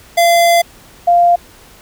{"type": "tone pair in turn", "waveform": ["square", "sine"], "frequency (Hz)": [685, 696.6], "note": ["F5", "F5"], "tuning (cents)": [-34, -5], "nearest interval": "unison", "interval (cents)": 29, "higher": "second", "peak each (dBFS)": [-8, -6], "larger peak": "second", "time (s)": [[0.17, 0.62], [1.07, 1.36]], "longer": "first", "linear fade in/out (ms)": 10, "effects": ["pink hiss -42 dBFS RMS until 1.81 s"]}